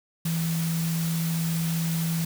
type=tone in noise; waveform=sine; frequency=164.8 Hz; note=E3; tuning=in tune; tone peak=-24 dBFS; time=0.25-2.25 s; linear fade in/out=5 ms; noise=white; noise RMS=-35 dBFS; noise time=0.25-2.25 s; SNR=+8 dB; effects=none